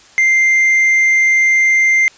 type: tone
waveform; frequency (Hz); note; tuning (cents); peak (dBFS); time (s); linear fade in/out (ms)
triangle; 2093; C7; 0; -7; 0.18-2.08; 0
effects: white hiss -44 dBFS RMS until 2.17 s + resampled to 16000 Hz